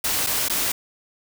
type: noise with dropouts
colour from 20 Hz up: white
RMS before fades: -23 dBFS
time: 0.04-0.72 s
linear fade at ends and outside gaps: 5 ms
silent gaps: 0.265-0.269 / 0.485-0.497 s
effects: none